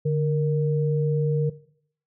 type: tone pair together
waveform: sine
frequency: 147.2 / 467 Hz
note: D3 / A#4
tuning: +4 / +3 cents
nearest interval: octave + minor sixth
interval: 1999 cents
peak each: -21 / -25 dBFS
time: 0.05-1.5 s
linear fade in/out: 10 ms
effects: noise-tail reverb RT60 0.6 s tail -18 dB re dry